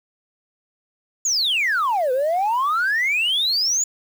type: exponential two-way sweep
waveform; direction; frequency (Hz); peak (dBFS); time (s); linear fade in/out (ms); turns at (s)
sine; down then up; 7040 to 493.9 to 7040; -16; 1.25-3.84; 5; 2.12
effects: tanh soft clip ceiling -14 dBFS + 7-bit